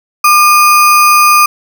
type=tone with sample-and-hold; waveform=sine; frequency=1200 Hz; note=D6; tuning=37 cents sharp; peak=-3 dBFS; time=0.24-1.46 s; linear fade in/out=5 ms; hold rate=3675 Hz; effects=none